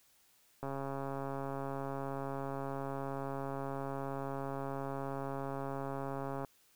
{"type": "click train", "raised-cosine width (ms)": 1, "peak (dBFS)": -26, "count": 798, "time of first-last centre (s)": [0.63, 6.448], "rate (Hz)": 137, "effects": ["white hiss -68 dBFS RMS until 6.75 s"]}